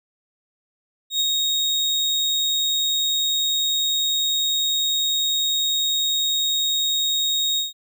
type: tone with ADSR envelope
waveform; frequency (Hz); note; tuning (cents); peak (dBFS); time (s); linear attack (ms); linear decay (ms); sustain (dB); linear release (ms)
35% pulse; 3750; A#7; +10; -15; 1.1-7.73; 100; 27; -2; 150
effects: none